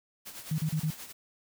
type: noise with tremolo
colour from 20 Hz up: white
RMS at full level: -42 dBFS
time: 0.25-1.13 s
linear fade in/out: 20 ms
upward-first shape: sine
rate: 9.4 Hz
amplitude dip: 60%
type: tone bursts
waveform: sine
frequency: 156.3 Hz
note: D#3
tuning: 8 cents sharp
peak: -26 dBFS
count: 4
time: 0.51-0.905 s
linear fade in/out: 5 ms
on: 74 ms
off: 33 ms
effects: none